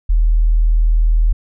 sine tone, 40.03 Hz, D#1, 50 cents sharp, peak -9 dBFS, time 0.09-1.33 s, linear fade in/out 10 ms, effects none

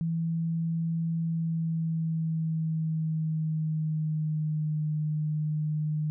sine tone with pitch glide, 164.81 to 152.89 Hz, E3 to D#3, 0 to -30 cents, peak -26 dBFS, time 0.01-6.1 s, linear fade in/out 0 ms, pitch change -130 cents, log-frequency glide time 1.2-4.84 s, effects none

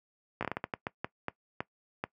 slowing click train, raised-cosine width 0.5 ms, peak -17 dBFS, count 13, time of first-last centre 0.41-2.039 s, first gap 16 ms, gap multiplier 1.35, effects noise-tail reverb RT60 0.1 s tail -20 dB re dry + high-pass 100 Hz 12 dB/octave

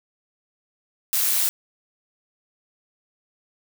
blue noise with amplitude modulation, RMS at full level -18 dBFS, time 1.13-1.49 s, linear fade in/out 0 ms, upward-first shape sine, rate 198 Hz, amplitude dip 75%, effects none

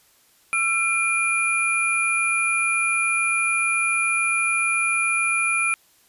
sine tone cluster, 1343 / 2397 / 10290 Hz, E6 / D7 / E9, +32 / +35 / -43 cents, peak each -26 / -20 / -28 dBFS, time 0.53-5.74 s, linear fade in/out 0 ms, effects white hiss -58 dBFS RMS until 6.08 s + resampled to 32000 Hz

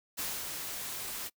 white noise with ADSR envelope, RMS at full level -35 dBFS, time 0.17-1.3 s, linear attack 23 ms, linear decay 230 ms, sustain -4 dB, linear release 33 ms, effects noise-tail reverb RT60 0.1 s tail -24 dB re dry

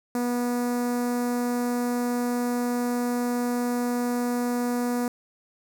sawtooth tone with notch filter, 243.2 Hz, B3, 26 cents flat, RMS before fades -26 dBFS, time 0.15-5.08 s, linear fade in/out 2 ms, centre 3100 Hz, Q 0.54, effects none

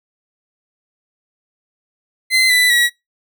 30% pulse tone with pitch steps, 2058 / 1989 / 1922.4 Hz, C7 / B6 / B6, -29 / +12 / -47 cents, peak -8 dBFS, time 2.3-2.9 s, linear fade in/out 50 ms, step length 200 ms, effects noise-tail reverb RT60 0.2 s tail -26 dB re dry

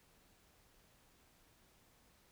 silence, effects pink hiss -69 dBFS RMS until 2.31 s

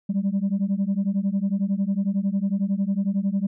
sine beating tone pair, 191.7 / 202.7 Hz, G3 / G#3, -38 / -42 cents, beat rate 11 Hz, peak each -22 dBFS, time 0.09-3.47 s, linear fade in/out 10 ms, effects tanh soft clip ceiling -17 dBFS

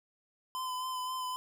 square tone with vibrato, 1019 Hz, C6, 46 cents flat, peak -35 dBFS, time 0.55-1.36 s, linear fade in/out 0 ms, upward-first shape sine, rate 3.8 Hz, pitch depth 21 cents each way, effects none

